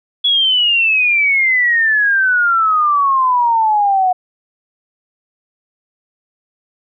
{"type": "exponential sweep", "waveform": "sine", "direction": "down", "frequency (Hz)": [3397, 726], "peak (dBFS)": -10, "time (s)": [0.24, 4.13], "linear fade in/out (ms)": 10, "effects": []}